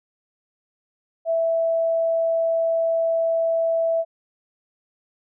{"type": "tone", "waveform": "sine", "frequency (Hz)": 659.3, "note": "E5", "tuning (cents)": 0, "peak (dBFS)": -18, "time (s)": [1.25, 4.05], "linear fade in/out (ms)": 50, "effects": []}